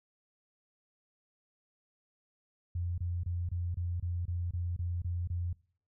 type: tone bursts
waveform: sine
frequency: 87.31 Hz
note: F2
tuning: in tune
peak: -31 dBFS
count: 11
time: 2.75-5.53 s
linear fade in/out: 5 ms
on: 230 ms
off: 25 ms
effects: noise-tail reverb RT60 0.5 s tail -22 dB re dry